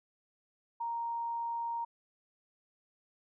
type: tone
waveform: sine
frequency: 932.3 Hz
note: A#5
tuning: in tune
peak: -33 dBFS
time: 0.8-1.85 s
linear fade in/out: 10 ms
effects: none